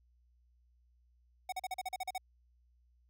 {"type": "tone bursts", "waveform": "square", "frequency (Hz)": 746, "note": "F#5", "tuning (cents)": 14, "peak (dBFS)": -36, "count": 10, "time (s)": [1.49, 2.18], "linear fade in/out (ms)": 5, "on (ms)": 33, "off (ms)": 40, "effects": ["added 60 Hz sine -66 dBFS peak until 3.09 s"]}